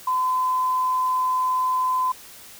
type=tone; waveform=sine; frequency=1019 Hz; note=C6; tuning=46 cents flat; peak=-19 dBFS; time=0.07-2.12 s; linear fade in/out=5 ms; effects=white hiss -44 dBFS RMS until 2.59 s